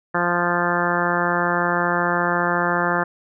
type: harmonic tone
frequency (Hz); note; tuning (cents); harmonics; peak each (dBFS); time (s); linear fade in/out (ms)
174.61; F3; 0; 1 / 2 / 3 / 4 / 5 / 6 / 7 / 8 / 9 / 10; -27 / -27 / -27 / -27 / -27 / -27 / -27 / -27 / -27 / -27; 0.14-3.04; 10
effects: none